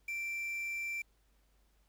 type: tone with quantisation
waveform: triangle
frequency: 2349 Hz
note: D7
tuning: in tune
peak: -34 dBFS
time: 0.08-1.02 s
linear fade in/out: 5 ms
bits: 9
effects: added 50 Hz sine -68 dBFS peak until 1.88 s + pink hiss -75 dBFS RMS until 1.88 s